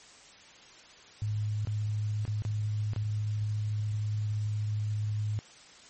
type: tone with dropouts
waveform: sine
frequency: 105.8 Hz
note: G#2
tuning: 33 cents sharp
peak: -28 dBFS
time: 1.22-5.39 s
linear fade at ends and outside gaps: 0 ms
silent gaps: 1.65-1.672 / 2.252-2.278 / 2.421-2.451 / 2.934-2.962 s
effects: white hiss -53 dBFS RMS until 5.89 s + MP3 32 kbps